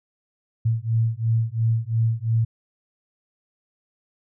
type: beating tone pair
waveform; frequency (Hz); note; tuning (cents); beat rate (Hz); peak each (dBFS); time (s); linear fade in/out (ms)
sine; 112.2 / 115.1; A2 / A#2; +34 / -22; 2.9; -22; 0.65-2.45; 10
effects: none